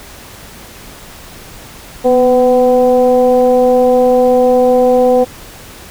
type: tone with frequency modulation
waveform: sine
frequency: 502 Hz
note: B4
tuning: 28 cents sharp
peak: -6 dBFS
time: 2.04-5.25 s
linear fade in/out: 20 ms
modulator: 255 Hz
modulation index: 0.76
effects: pink hiss -34 dBFS RMS until 5.9 s